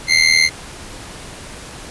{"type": "tone with amplitude modulation", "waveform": "25% pulse", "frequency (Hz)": 2093, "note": "C7", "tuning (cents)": 0, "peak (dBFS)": -3, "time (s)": [0.07, 0.5], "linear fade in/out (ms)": 50, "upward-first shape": "sine", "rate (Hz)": 79.5, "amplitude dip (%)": 85, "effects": ["pink hiss -34 dBFS RMS until 1.9 s", "resampled to 24000 Hz"]}